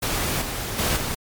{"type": "noise with level steps", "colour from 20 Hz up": "pink", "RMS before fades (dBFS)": [-24, -29, -22, -27], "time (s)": [0.02, 1.15], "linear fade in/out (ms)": 10, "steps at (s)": [0.41, 0.78, 0.96], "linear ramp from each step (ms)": 10, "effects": ["MP3 96 kbps"]}